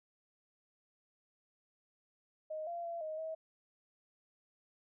sine tone with pitch steps, 623 / 687 / 679 / 625 / 640 Hz, D#5 / F5 / F5 / D#5 / D#5, +2 / -29 / -49 / +8 / +49 cents, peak -38 dBFS, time 2.5-3.35 s, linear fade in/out 10 ms, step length 170 ms, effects none

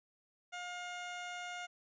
15% pulse tone, 712 Hz, F5, 33 cents sharp, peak -35 dBFS, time 0.52-1.67 s, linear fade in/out 20 ms, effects resampled to 16000 Hz

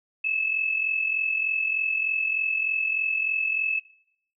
sine tone with amplitude modulation, 2606 Hz, E7, 20 cents flat, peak -20 dBFS, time 0.24-3.8 s, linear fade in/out 10 ms, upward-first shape sine, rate 43.3 Hz, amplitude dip 60%, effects noise-tail reverb RT60 0.7 s tail -19 dB re dry

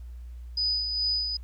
sine tone with tremolo, 4978 Hz, D#8, in tune, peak -23 dBFS, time 0.57-1.37 s, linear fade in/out 5 ms, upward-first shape sine, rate 2.4 Hz, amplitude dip 45%, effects added 60 Hz sine -38 dBFS peak until 1.43 s + pink hiss -66 dBFS RMS until 1.43 s

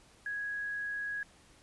sine tone, 1661.2 Hz, G#6, in tune, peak -34 dBFS, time 0.26-1.23 s, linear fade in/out 2 ms, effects pink hiss -61 dBFS RMS until 1.62 s + resampled to 24000 Hz

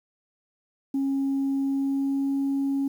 sine tone with pitch glide, 273.2 to 275.4 Hz, C#4 to C#4, -25 to -11 cents, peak -21 dBFS, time 0.94-2.88 s, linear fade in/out 5 ms, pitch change +14 cents, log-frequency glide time 1.61-2.33 s, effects tanh soft clip ceiling -20 dBFS + 9-bit

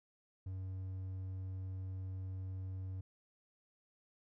triangle tone, 94.1 Hz, F#2, 30 cents sharp, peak -38 dBFS, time 0.46-3.01 s, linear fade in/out 5 ms, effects none

